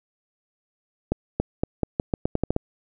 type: accelerating click train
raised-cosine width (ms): 2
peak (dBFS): -8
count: 11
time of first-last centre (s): 1.12-2.564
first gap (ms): 280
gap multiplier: 0.84
effects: none